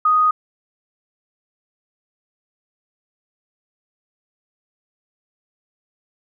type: tone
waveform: sine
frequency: 1244.5 Hz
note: D#6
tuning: in tune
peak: -12 dBFS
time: 0.05-0.31 s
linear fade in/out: 5 ms
effects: none